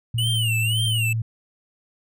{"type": "tone with pitch glide", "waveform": "sine", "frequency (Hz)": [116.6, 112.69], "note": ["A#2", "A2"], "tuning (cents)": [1, 42], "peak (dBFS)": -21, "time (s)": [0.14, 1.22], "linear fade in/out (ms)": 5, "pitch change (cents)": -59, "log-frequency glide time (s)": [0.26, 0.49]}
{"type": "tone with vibrato", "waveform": "square", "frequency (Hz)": 2889, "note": "F#7", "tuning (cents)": -42, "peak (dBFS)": -23, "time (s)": [0.18, 1.13], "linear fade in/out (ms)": 5, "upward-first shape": "sine", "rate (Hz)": 1.9, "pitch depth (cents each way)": 160}
{"effects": []}